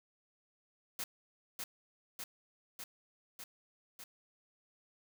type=noise with echo; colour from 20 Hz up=white; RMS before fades=-40 dBFS; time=0.99-1.04 s; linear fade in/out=2 ms; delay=600 ms; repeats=5; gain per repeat=-2 dB; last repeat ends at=4.04 s; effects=none